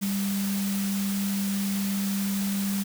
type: tone in noise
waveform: sine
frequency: 197.9 Hz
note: G3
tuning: 17 cents sharp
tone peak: -25 dBFS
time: 0.01-2.84 s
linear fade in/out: 20 ms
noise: white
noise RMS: -35 dBFS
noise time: 0.01-2.84 s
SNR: +7 dB
effects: none